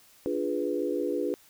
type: chord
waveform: sine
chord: D diminished seventh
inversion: none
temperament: equal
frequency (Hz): 293.7 / 349.2 / 415.3 / 493.9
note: D4 / F4 / Ab4 / Cb5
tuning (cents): 0 / 0 / 0 / 0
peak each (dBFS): -32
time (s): 0.26-1.34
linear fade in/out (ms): 0
effects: white hiss -58 dBFS RMS until 1.49 s